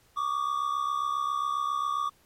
triangle tone pair together, 1133.6 / 1201 Hz, C#6 / D6, +38 / +38 cents, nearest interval minor second, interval 100 cents, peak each -27 / -28 dBFS, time 0.16-2.1 s, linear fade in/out 20 ms, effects pink hiss -63 dBFS RMS until 2.25 s + MP3 64 kbps

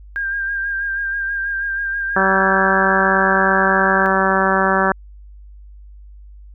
sine tone with vibrato, 1600 Hz, G6, 35 cents sharp, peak -19 dBFS, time 0.16-4.06 s, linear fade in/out 0 ms, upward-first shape sine, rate 6.2 Hz, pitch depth 30 cents each way
harmonic tone, 191.5 Hz, G3, 40 cents flat, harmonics 1 / 2 / 3 / 4 / 5 / 6 / 7 / 8 / 9, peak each -22 / -22 / -22 / -22 / -22 / -22 / -22 / -22 / -22 dBFS, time 2.16-4.92 s, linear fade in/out 2 ms
effects added 50 Hz sine -37 dBFS peak until 6.54 s

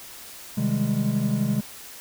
triangle chord, Ab major seventh, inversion first, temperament equal, 130.81 / 155.56 / 196 / 207.7 Hz, C3 / Eb3 / G3 / Ab3, 0 / 0 / 0 / 0 cents, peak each -25 / -27 / -27 / -22 dBFS, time 0.57-1.61 s, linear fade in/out 10 ms, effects white hiss -42 dBFS RMS until 2 s

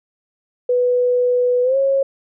sine tone with pitch glide, 493.9 to 544.9 Hz, B4 to C#5, 0 to -30 cents, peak -13 dBFS, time 0.69-2.03 s, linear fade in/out 5 ms, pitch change +170 cents, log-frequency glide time 1.63-1.77 s, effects none

